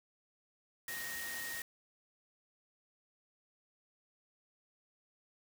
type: tone in noise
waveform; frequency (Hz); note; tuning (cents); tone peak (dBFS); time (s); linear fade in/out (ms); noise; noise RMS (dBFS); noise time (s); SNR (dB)
sine; 1864.7; A#6; 0; -42; 0.88-1.62; 2; white; -44; 0.88-1.62; -1
effects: none